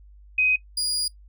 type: tone pair in turn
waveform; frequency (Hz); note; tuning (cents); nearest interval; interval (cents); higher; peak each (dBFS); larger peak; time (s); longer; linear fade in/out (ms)
sine / 30% pulse; 2514 / 4871; D#7 / D#8; +17 / -38; major seventh; 1145; second; -17 / -20; first; 0.38-0.56 / 0.77-1.08; second; 5
effects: noise-tail reverb RT60 0.1 s tail -20 dB re dry + added 50 Hz sine -46 dBFS peak until 1.28 s